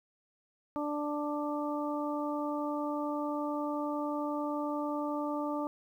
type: harmonic tone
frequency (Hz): 294.8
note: D4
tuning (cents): +7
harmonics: 1 / 2 / 3 / 4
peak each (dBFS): -34 / -37 / -39 / -40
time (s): 0.76-5.67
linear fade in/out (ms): 0
effects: 11-bit